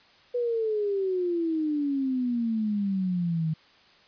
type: exponential sweep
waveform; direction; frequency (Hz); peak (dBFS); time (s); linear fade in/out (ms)
sine; down; 493.5 to 155.56; -24; 0.34-3.54; 10
effects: white hiss -57 dBFS RMS until 4.07 s + resampled to 11025 Hz